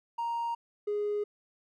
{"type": "tone pair in turn", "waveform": "triangle", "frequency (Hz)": [934, 414.7], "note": ["A#5", "G#4"], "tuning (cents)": [3, -3], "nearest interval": "octave + major second", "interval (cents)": 1406, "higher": "first", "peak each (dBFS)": [-27, -25], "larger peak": "second", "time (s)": [[0.18, 0.55], [0.87, 1.24]], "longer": "neither", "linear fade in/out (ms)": 10, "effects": ["tanh soft clip ceiling -25 dBFS"]}